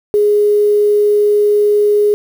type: tone with quantisation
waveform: sine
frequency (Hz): 415.3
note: G#4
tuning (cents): 0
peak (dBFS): -8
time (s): 0.14-2.14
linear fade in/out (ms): 0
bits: 6
effects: none